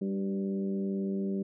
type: harmonic tone with a mistuned harmonic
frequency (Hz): 98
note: G2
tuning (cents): 0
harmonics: 2 / 3 / 4 / 5 / 6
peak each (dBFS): -30 / -41 / -36 / -48 / -48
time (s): 0.01-1.43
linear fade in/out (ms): 10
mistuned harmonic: 4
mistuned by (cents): -20
effects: none